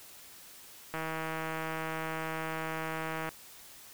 click train, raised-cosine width 0.5 ms, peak -21 dBFS, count 377, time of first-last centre 0.94-3.29 s, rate 160 Hz, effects white hiss -52 dBFS RMS until 3.93 s

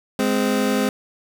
25% pulse tone pair together, 207.7 / 259.3 Hz, G#3 / C4, 0 / -15 cents, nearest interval major third, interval 385 cents, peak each -17 dBFS, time 0.19-0.89 s, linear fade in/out 2 ms, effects none

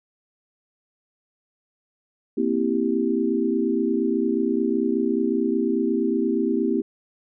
sine chord, C dominant seventh, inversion third, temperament equal with one note detuned, 233.1 / 261.6 / 327 / 392 Hz, Bb3 / C4 / E4 / G4, 0 / 0 / -14 / 0 cents, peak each -25 dBFS, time 2.37-6.82 s, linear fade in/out 10 ms, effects none

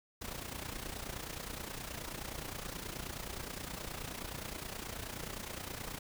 pink noise with amplitude modulation, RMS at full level -40 dBFS, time 0.21-5.99 s, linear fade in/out 10 ms, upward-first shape sine, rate 29.5 Hz, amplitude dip 70%, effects none

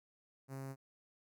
sawtooth tone with notch filter, 135 Hz, C#3, 45 cents flat, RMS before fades -45 dBFS, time 0.48-0.76 s, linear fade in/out 50 ms, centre 3300 Hz, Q 0.72, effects none

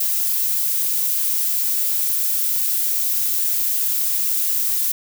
violet noise, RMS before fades -20 dBFS, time 0-4.92 s, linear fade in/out 5 ms, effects none

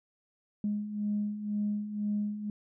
sine beating tone pair, 206.4 / 208.4 Hz, G#3 / G#3, -10 / +6 cents, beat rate 2 Hz, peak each -36 / -30 dBFS, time 0.64-2.5 s, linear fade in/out 2 ms, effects tanh soft clip ceiling -22 dBFS

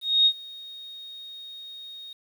sine tone with ADSR envelope, 3729 Hz, A#7, in tune, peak -14 dBFS, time 0.01-2.13 s, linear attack 250 ms, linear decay 66 ms, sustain -24 dB, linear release 3 ms, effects 9-bit

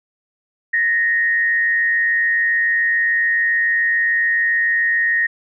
sine tone with frequency modulation, 1858 Hz, A#6, 6 cents flat, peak -14 dBFS, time 0.73-5.27 s, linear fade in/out 10 ms, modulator 129 Hz, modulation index 0.44, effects none

